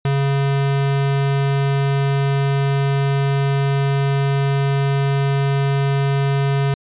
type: tone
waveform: square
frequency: 138.59 Hz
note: C#3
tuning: in tune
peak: -16 dBFS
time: 0.05-6.74 s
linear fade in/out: 2 ms
effects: resampled to 8000 Hz

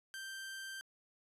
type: tone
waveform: sawtooth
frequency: 1568 Hz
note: G6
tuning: in tune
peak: -40 dBFS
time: 0.14-0.81 s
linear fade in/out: 0 ms
effects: resampled to 32000 Hz

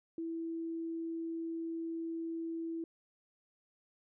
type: tone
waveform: sine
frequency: 329.6 Hz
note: E4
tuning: in tune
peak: -36 dBFS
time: 0.18-2.84 s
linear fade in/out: 2 ms
effects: none

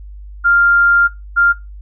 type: tone pair in turn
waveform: sine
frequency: 1396.9 / 1396.9 Hz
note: F6 / F6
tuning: 0 / 0 cents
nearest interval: unison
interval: 0 cents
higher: neither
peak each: -8 dBFS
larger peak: neither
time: 0.44-1.08 / 1.36-1.53 s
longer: first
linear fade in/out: 20 ms
effects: noise-tail reverb RT60 0.2 s tail -18 dB re dry + added 50 Hz sine -30 dBFS peak until 1.81 s

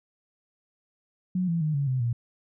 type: tone with pitch steps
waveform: sine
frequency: 182.9 / 167.72 / 153.8 / 141.04 / 129.33 / 118.6 Hz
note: F#3 / E3 / D#3 / C#3 / C3 / A#2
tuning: -20 / +30 / -20 / +30 / -20 / +30 cents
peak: -23 dBFS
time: 1.35-2.13 s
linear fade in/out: 5 ms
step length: 130 ms
effects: none

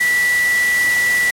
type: tone in noise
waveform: sine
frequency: 1959 Hz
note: B6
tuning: 15 cents flat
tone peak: -13 dBFS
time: 0-1.31 s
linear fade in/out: 10 ms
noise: white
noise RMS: -25 dBFS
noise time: 0-1.31 s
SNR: +9 dB
effects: low-pass 12000 Hz 12 dB/octave + AAC 64 kbps

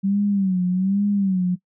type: tone with vibrato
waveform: sine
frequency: 191.8 Hz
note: G3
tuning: 37 cents flat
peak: -17 dBFS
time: 0.03-1.56 s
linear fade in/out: 20 ms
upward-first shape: sine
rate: 1.2 Hz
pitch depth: 110 cents each way
effects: noise-tail reverb RT60 0.1 s tail -20 dB re dry

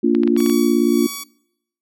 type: chord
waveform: sine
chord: Bb major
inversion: none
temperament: just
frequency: 233.1 / 291.4 / 349.6 Hz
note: Bb3 / D4 / F4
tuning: 0 / -13 / +2 cents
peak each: -17 dBFS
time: 0.03-1.07 s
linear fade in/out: 10 ms
type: clicks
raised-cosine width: 0.3 ms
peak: -15 dBFS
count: 7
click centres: 0.15 / 0.234 / 0.276 / 0.365 / 0.404 / 0.462 / 0.498 s
type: tone with tremolo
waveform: 5% pulse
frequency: 1131 Hz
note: C#6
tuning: 34 cents sharp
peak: -15 dBFS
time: 0.37-1.24 s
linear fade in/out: 10 ms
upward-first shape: sine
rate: 1.7 Hz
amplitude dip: 60%
effects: noise-tail reverb RT60 0.8 s tail -25 dB re dry

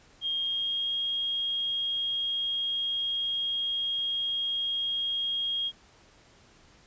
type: tone with pitch glide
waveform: sine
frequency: 3232 to 3260 Hz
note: G#7 to G#7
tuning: -48 to -33 cents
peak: -27 dBFS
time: 0.21-5.72 s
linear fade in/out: 50 ms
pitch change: +15 cents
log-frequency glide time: 0.34-0.94 s
effects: pink hiss -58 dBFS RMS until 6.86 s + resampled to 16000 Hz

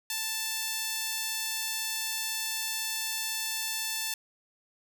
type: tone with high-pass filter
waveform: sawtooth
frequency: 882 Hz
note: A5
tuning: 4 cents sharp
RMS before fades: -33 dBFS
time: 0.1-4.14 s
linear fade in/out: 2 ms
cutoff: 3300 Hz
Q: 0.57
effects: none

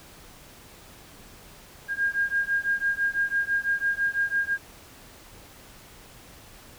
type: beating tone pair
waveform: sine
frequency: 1614 / 1620 Hz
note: G#6 / G#6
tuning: -50 / -43 cents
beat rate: 6 Hz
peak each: -26 dBFS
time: 1.88-4.58 s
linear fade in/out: 50 ms
effects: pink hiss -49 dBFS RMS until 6.78 s

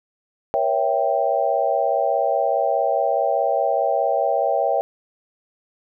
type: chord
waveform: sine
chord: A# diminished seventh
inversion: none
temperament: equal with one note detuned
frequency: 477.6 / 554.4 / 659.3 / 784 Hz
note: A#4 / C#5 / E5 / G5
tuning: +42 / 0 / 0 / 0 cents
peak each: -26 / -22 / -22 / -22 dBFS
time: 0.54-4.81 s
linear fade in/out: 0 ms
effects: none

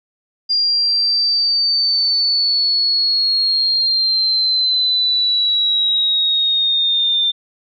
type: linear sweep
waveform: sine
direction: down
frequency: 4800 to 3577 Hz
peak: -13 dBFS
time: 0.49-7.32 s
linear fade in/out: 20 ms
effects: none

